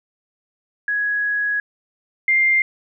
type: tone pair in turn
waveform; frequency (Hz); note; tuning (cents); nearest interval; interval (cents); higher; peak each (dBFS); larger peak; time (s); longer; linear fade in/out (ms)
sine; 1669 / 2103; G#6 / C7; +8 / +8; major third; 400; second; -18 / -13; second; 0.88-1.6 / 2.28-2.62; first; 2
effects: none